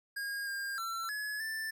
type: tone with pitch steps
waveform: square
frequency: 1627 / 1607 / 1348 / 1697 / 1769 Hz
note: G#6 / G6 / E6 / G#6 / A6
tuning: -36 / +43 / +38 / +37 / +9 cents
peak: -36 dBFS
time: 0.16-1.71 s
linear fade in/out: 10 ms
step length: 310 ms
effects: none